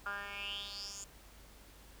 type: tone with band-pass filter sweep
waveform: 10% pulse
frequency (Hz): 201.4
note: G3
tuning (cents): +47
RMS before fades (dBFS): -43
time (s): 0.06-1.04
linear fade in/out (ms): 2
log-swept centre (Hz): 1400 to 7200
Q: 7.1
effects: added 50 Hz sine -58 dBFS peak until 2 s + pink hiss -59 dBFS RMS until 2 s